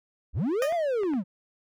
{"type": "linear two-way sweep", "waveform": "triangle", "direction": "up then down", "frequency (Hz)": [37.74, 707, 166.7], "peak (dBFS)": -22, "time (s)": [0.33, 1.24], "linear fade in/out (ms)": 50, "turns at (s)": 0.74}
{"type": "tone with exponential decay", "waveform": "15% pulse", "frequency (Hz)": 614, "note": "D#5", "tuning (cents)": -23, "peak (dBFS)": -19, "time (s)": [0.62, 0.82], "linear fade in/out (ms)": 1, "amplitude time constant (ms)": 43}
{"type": "clicks", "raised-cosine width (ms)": 0.5, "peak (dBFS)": -26, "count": 3, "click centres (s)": [0.724, 1.034, 1.136]}
{"effects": []}